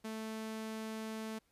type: tone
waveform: sawtooth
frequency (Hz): 220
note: A3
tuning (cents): 0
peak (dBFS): -36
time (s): 0.04-1.39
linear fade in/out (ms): 10
effects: pink hiss -75 dBFS RMS until 1.51 s + resampled to 32000 Hz